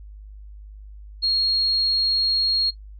sine tone, 4279 Hz, C8, 38 cents sharp, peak -18 dBFS, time 1.22-2.71 s, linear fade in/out 20 ms, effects noise-tail reverb RT60 0.1 s tail -17 dB re dry + added 51 Hz sine -38 dBFS peak until 2.99 s

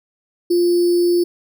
sine tone with sample-and-hold, 349.2 Hz, F4, in tune, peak -12 dBFS, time 0.5-1.24 s, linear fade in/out 10 ms, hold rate 4900 Hz, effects none

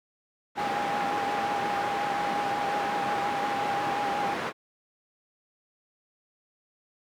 white band-pass noise, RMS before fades -32 dBFS, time 0.55-4.53 s, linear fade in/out 50 ms, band 170 to 1400 Hz, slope 12 dB/octave
sine tone with vibrato, 812 Hz, G#5, 39 cents flat, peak -28 dBFS, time 0.57-4.35 s, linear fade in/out 10 ms, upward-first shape sine, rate 5.6 Hz, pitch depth 30 cents each way
effects none

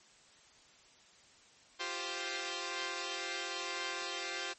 5% pulse chord, F suspended second, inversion none, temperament equal, 349.2 / 392 / 523.3 Hz, F4 / G4 / C5, 0 / 0 / 0 cents, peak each -30 dBFS, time 1.79-4.54 s, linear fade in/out 20 ms, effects white hiss -62 dBFS RMS until 4.58 s + MP3 32 kbps

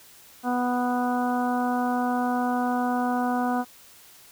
harmonic tone, 246.9 Hz, B3, in tune, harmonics 1 / 2 / 3 / 4 / 5 / 6, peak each -25 / -34 / -27 / -33 / -35 / -36 dBFS, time 0.43-3.65 s, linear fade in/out 50 ms, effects white hiss -51 dBFS RMS until 4.31 s

